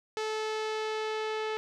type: tone with low-pass filter sweep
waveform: sawtooth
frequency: 434.6 Hz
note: A4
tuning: 21 cents flat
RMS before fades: -33 dBFS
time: 0.17-1.57 s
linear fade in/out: 0 ms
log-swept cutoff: 5500 to 3400 Hz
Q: 1.1
effects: none